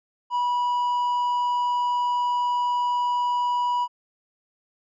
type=tone; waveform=triangle; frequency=976 Hz; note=B5; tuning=21 cents flat; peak=-19 dBFS; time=0.3-3.88 s; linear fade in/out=50 ms; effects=resampled to 16000 Hz